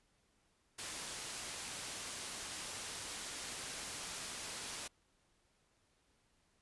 white low-pass noise, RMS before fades -45 dBFS, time 0.78-4.88 s, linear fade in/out 10 ms, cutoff 10000 Hz, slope 12 dB/octave, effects pink hiss -75 dBFS RMS until 6.61 s + resampled to 24000 Hz

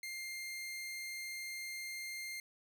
sawtooth tone, 2109 Hz, C7, 13 cents sharp, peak -38 dBFS, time 0.03-2.4 s, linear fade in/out 2 ms, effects none

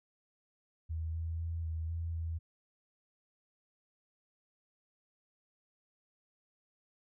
sine tone with pitch steps, 80.6 / 82 / 83 / 80.7 / 83.2 / 82.1 Hz, E2 / E2 / E2 / E2 / E2 / E2, -38 / -9 / +12 / -36 / +17 / -6 cents, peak -34 dBFS, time 0.89-2.39 s, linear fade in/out 20 ms, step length 250 ms, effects none

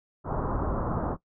pink low-pass noise, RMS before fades -29 dBFS, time 0.24-1.17 s, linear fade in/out 50 ms, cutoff 1300 Hz, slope 48 dB/octave, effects noise-tail reverb RT60 0.1 s tail -17 dB re dry

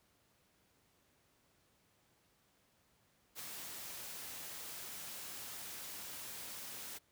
white noise with ADSR envelope, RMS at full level -44 dBFS, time 3.35-6.99 s, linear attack 44 ms, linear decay 4 ms, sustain -3 dB, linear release 22 ms, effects pink hiss -73 dBFS RMS until 7.11 s + high-pass 60 Hz 12 dB/octave

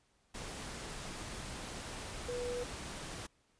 sine tone in noise, 488.8 Hz, B4, 18 cents flat, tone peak -36 dBFS, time 2.28-2.64 s, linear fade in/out 10 ms, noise pink, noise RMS -44 dBFS, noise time 0.34-3.27 s, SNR +5 dB, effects pink hiss -73 dBFS RMS until 3.59 s + resampled to 22050 Hz

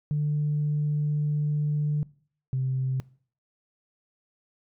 sine tone pair in turn, 148.7 / 131.22 Hz, D3 / C3, +22 / +5 cents, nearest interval major second, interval 217 cents, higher first, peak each -22 / -23 dBFS, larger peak first, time 0.11-2.03 / 2.53-3 s, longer first, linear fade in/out 0 ms, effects noise-tail reverb RT60 0.5 s tail -22 dB re dry + tanh soft clip ceiling -19 dBFS

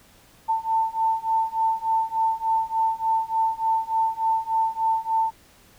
sine beating tone pair, 892 / 895.4 Hz, A5 / A5, +23 / +30 cents, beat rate 3.4 Hz, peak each -24 / -23 dBFS, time 0.48-5.31 s, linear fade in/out 20 ms, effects pink hiss -54 dBFS RMS until 5.78 s

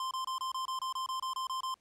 square tone bursts, 1044 Hz, C6, 4 cents flat, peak -34 dBFS, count 13, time 0-1.742 s, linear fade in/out 2 ms, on 110 ms, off 26 ms, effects pink hiss -72 dBFS RMS until 1.8 s + low-pass 9000 Hz 12 dB/octave

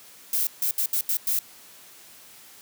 violet noise bursts at uneven times, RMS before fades -24 dBFS, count 6, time 0.33-0.47 / 0.62-0.71 / 0.78-0.86 / 0.93-1.01 / 1.09-1.17 / 1.27-1.39 s, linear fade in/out 2 ms, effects white hiss -49 dBFS RMS until 2.61 s + high-pass 100 Hz 12 dB/octave

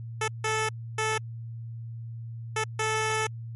10% pulse tone bursts at uneven times, 437.2 Hz, A4, 11 cents flat, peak -17 dBFS, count 5, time 0.21-0.28 / 0.44-0.69 / 0.98-1.18 / 2.56-2.64 / 2.79-3.27 s, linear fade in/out 5 ms, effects added 115 Hz sine -35 dBFS peak until 3.55 s + MP3 48 kbps

